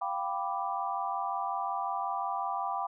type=chord; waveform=sine; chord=G dominant seventh; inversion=third; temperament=equal; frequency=698.5 / 784 / 987.8 / 1174.7 Hz; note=F5 / G5 / B5 / D6; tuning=0 / 0 / 0 / 0 cents; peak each=-38 / -34 / -36 / -36 dBFS; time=0.01-2.87 s; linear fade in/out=10 ms; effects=none